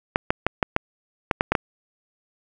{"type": "clicks", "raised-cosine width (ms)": 0.5, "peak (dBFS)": -3, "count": 9, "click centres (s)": [0.159, 0.305, 0.466, 0.628, 0.764, 1.312, 1.409, 1.52, 1.552], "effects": []}